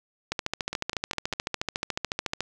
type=two click trains; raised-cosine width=0.2 ms; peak=-15 / -10 dBFS; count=4 / 30; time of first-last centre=0.73-1.335 / 0.32-2.406 s; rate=4.96 / 13.9 Hz; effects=none